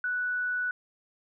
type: tone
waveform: sine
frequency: 1480 Hz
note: F#6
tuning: in tune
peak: -27 dBFS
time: 0.04-0.71 s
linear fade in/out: 2 ms
effects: none